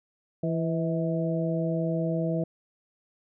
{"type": "harmonic tone with a mistuned harmonic", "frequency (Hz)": 165.6, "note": "E3", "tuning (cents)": 8, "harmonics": [1, 2, 3, 4], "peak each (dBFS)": [-27, -32, -33, -32], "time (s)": [0.43, 2.44], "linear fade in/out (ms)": 5, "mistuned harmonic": 4, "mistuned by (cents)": -46, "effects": []}